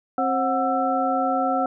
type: harmonic tone with a mistuned harmonic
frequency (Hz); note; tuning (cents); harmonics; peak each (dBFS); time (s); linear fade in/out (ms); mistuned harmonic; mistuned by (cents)
266; C4; +29; 1 / 2 / 3 / 5; -26 / -27 / -22 / -27; 0.18-1.66; 2; 3; -140
effects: none